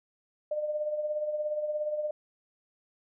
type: tone with tremolo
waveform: sine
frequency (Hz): 603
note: D5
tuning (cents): +46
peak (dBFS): -26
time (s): 0.51-2.11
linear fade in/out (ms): 5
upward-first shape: triangle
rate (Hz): 17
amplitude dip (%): 60
effects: none